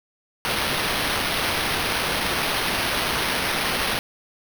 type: noise with sample-and-hold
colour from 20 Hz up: violet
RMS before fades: -24 dBFS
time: 0.45-3.99 s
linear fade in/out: 0 ms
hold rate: 7350 Hz
effects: none